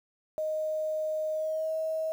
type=tone with pitch glide; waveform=sine; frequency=622.3 to 636.5 Hz; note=D#5 to D#5; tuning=0 to +39 cents; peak=-28 dBFS; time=0.38-2.12 s; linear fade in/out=0 ms; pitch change=+39 cents; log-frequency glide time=1.31-1.74 s; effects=9-bit